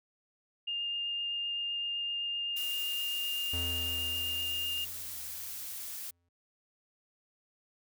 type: tone with vibrato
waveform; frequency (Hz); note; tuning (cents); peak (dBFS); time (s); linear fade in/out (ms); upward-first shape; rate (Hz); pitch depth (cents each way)
sine; 2816; F7; +14; -32; 0.67-4.85; 10; triangle; 7.8; 8
type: noise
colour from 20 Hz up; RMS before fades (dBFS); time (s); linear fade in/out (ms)
blue; -41; 2.56-6.11; 10
type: tone with exponential decay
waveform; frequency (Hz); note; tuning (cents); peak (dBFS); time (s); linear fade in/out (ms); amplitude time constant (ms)
square; 86.6; F2; -14; -36; 3.53-6.29; 5; 600
effects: none